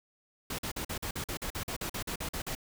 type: noise bursts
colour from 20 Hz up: pink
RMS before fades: -36 dBFS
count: 16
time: 0.5-2.551 s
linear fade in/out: 5 ms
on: 86 ms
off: 45 ms
effects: none